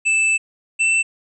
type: tone pair in turn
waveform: square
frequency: 2637 / 2671 Hz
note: E7 / E7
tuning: 0 / +22 cents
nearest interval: unison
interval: 22 cents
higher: second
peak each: -15 dBFS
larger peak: neither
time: 0.05-0.38 / 0.79-1.03 s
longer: first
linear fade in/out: 20 ms
effects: resampled to 22050 Hz